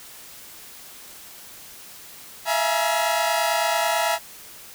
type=tone cluster; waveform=sawtooth; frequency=654 / 683 / 843 / 956 Hz; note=E5 / F5 / G#5 / A#5; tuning=-14 / -39 / +26 / +43 cents; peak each=-22 dBFS; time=2.45-4.19 s; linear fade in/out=50 ms; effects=white hiss -43 dBFS RMS until 4.74 s